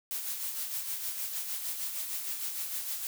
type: noise with tremolo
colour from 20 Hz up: blue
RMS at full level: -34 dBFS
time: 0.11-3.07 s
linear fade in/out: 0 ms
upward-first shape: sine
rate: 6.5 Hz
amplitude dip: 45%
effects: none